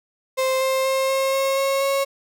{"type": "tone with pitch steps", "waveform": "35% pulse", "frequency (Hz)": [523.3, 527.5, 531.8, 536.2, 540.5, 544.9, 549.3], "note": ["C5", "C5", "C5", "C5", "C#5", "C#5", "C#5"], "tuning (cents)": [0, 14, 28, 42, -44, -30, -16], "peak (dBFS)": -17, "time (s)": [0.37, 2.05], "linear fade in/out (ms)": 20, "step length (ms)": 240, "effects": []}